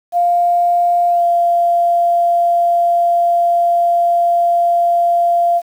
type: tone with pitch glide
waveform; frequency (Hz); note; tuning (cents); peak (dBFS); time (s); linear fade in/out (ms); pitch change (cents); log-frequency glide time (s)
sine; 698.5 to 690.9; F5 to F5; 0 to -19; -10; 0.12-5.62; 50; -19; 1.08-1.23
effects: 7-bit